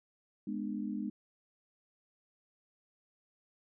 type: chord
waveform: sine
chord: G# diminished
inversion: none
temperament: equal with one note detuned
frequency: 207.7 / 246.9 / 300.9 Hz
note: G#3 / B3 / D4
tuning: 0 / 0 / +42 cents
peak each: -37 / -40 / -40 dBFS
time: 0.47-1.1 s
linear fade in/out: 5 ms
effects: none